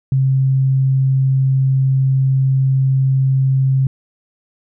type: tone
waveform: sine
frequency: 133.4 Hz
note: C3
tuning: 34 cents sharp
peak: -11 dBFS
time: 0.12-3.87 s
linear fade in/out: 2 ms
effects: none